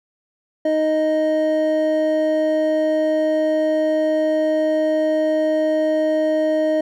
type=tone pair together; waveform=triangle; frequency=311.4 / 622.8 Hz; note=D#4 / D#5; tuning=+2 / +2 cents; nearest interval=octave; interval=1200 cents; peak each=-19 / -15 dBFS; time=0.65-6.81 s; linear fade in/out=5 ms; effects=none